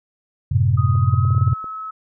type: chord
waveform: sine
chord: F# diminished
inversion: none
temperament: equal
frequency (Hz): 92.5 / 110 / 130.81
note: F#2 / A2 / C3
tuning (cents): 0 / 0 / 0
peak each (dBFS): -18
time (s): 0.51-1.54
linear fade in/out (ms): 10
type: tone with pitch glide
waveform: sine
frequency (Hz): 1246 to 1291.4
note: D#6 to E6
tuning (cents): +2 to -36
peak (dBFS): -27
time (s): 0.77-1.91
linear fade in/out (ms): 10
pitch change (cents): +62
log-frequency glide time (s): 0.94-1.46
type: clicks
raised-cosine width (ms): 2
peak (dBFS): -26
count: 10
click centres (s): 0.954 / 1.14 / 1.251 / 1.306 / 1.348 / 1.381 / 1.412 / 1.477 / 1.531 / 1.643
effects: none